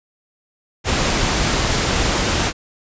pink noise, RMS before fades -18 dBFS, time 0.84-2.53 s, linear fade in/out 50 ms, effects resampled to 16000 Hz

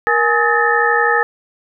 sine tone cluster, 471 / 837 / 1273 / 1736 / 1808 Hz, A#4 / G#5 / D#6 / A6 / A6, +18 / +13 / +39 / -24 / +47 cents, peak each -18 dBFS, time 0.07-1.23 s, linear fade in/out 0 ms, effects none

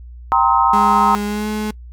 sine chord, C minor seventh, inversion second, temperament equal with one note detuned, 784 / 932.3 / 1046.5 / 1275.8 Hz, G5 / Bb5 / C6 / Eb6, 0 / 0 / 0 / +43 cents, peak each -18 / -15 / -17 / -17 dBFS, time 0.32-1.15 s, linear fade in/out 0 ms
35% pulse tone with pitch glide, 206.1 to 213.1 Hz, G#3 to G#3, -13 to +45 cents, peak -18 dBFS, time 0.73-1.71 s, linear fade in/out 5 ms, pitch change +58 cents, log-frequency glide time 1.25-1.48 s
effects noise-tail reverb RT60 0.1 s tail -23 dB re dry + added 60 Hz sine -33 dBFS peak until 1.92 s

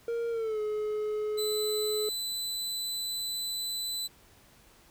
triangle tone with pitch glide, 466.2 to 425 Hz, A#4 to G#4, 0 to +40 cents, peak -27 dBFS, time 0.08-2.09 s, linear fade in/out 2 ms, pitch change -160 cents, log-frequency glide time 0.3-0.6 s
sawtooth tone, 4002 Hz, B7, 22 cents sharp, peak -29 dBFS, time 1.37-4.08 s, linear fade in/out 20 ms
effects pink hiss -59 dBFS RMS until 4.9 s

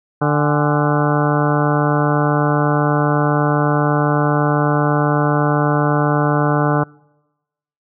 harmonic tone with a mistuned harmonic, 148 Hz, D3, 14 cents sharp, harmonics 1 / 2 / 3 / 4 / 5 / 6 / 7 / 8 / 9 / 10, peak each -17 / -20 / -22 / -23 / -24 / -25 / -25 / -26 / -27 / -27 dBFS, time 0.21-6.84 s, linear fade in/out 10 ms, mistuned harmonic 6, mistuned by -100 cents, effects noise-tail reverb RT60 1.0 s tail -26 dB re dry

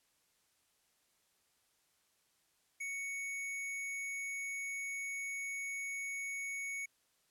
square tone, 2224 Hz, C#7, 5 cents sharp, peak -39 dBFS, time 2.8-6.86 s, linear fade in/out 10 ms, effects white hiss -75 dBFS RMS until 7.3 s + low-pass 12000 Hz 12 dB/octave

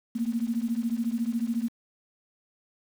sine beating tone pair, 226.4 / 240.4 Hz, A3 / B3, +50 / -46 cents, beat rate 14 Hz, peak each -28 / -29 dBFS, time 0.15-1.69 s, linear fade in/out 10 ms, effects 8-bit

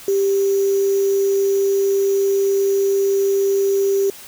sine tone with sample-and-hold, 393.3 Hz, G4, 6 cents sharp, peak -14 dBFS, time 0.08-4.1 s, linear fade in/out 2 ms, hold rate 6300 Hz, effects white hiss -39 dBFS RMS until 4.27 s

